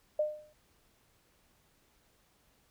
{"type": "tone with exponential decay", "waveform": "sine", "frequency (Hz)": 606, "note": "D#5", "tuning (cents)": -46, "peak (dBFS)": -24, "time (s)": [0.19, 0.53], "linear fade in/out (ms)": 5, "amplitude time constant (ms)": 73, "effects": ["pink hiss -69 dBFS RMS until 2.7 s"]}